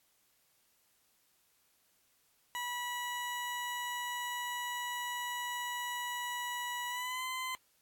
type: tone with pitch glide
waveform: 20% pulse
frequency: 975 to 1028.2 Hz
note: B5 to C6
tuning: -23 to -31 cents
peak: -31 dBFS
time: 2.55-7.55 s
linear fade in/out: 0 ms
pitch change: +92 cents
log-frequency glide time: 6.89-7.23 s
effects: white hiss -72 dBFS RMS until 7.81 s + AAC 64 kbps